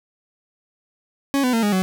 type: tone with pitch steps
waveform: 40% pulse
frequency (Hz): 277.2 / 251.3 / 227.8 / 206.5 / 187.16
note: C#4 / B3 / A#3 / G#3 / F#3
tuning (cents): 0 / +30 / -40 / -10 / +20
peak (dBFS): -16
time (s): 1.34-1.82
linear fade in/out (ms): 0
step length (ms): 96
effects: none